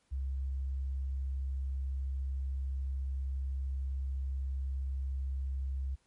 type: tone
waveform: sine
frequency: 66.9 Hz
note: C2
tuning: 39 cents sharp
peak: -32 dBFS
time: 0.11-5.96 s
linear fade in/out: 20 ms
effects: pink hiss -73 dBFS RMS until 6.06 s + MP3 48 kbps